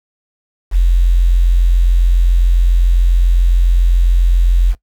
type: tone with quantisation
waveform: sine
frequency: 43.65 Hz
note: F1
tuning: in tune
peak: -7 dBFS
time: 0.71-4.75 s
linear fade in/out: 50 ms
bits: 6
effects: noise-tail reverb RT60 0.1 s tail -19 dB re dry